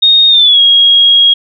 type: tone with pitch glide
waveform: sine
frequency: 3710 to 3286 Hz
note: A#7 to G#7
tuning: -9 to -19 cents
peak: -3 dBFS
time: 0.02-1.34 s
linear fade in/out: 10 ms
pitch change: -210 cents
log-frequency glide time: 0.29-0.6 s
effects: none